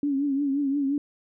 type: tone with vibrato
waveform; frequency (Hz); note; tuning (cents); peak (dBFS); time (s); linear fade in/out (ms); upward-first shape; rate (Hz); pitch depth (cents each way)
sine; 280; C#4; +18; -22; 0.03-0.98; 2; triangle; 5.7; 84
effects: none